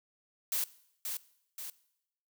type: noise with echo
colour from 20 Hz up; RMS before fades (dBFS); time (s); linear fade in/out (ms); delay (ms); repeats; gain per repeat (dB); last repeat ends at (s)
blue; -32; 0.52-0.64; 2; 530; 2; -5; 1.7
effects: noise-tail reverb RT60 0.8 s tail -20 dB re dry